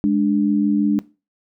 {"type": "tone pair together", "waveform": "sine", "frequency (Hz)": [207.7, 293.7], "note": ["G#3", "D4"], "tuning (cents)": [0, 0], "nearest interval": "tritone", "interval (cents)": 600, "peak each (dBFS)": [-17, -17], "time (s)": [0.04, 0.99], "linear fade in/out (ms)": 0, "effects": ["noise-tail reverb RT60 0.3 s tail -19 dB re dry"]}